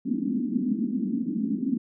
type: band-pass noise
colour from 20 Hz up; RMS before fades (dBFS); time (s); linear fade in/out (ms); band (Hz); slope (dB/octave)
pink; -27; 0.05-1.78; 10; 210 to 280; 48
effects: none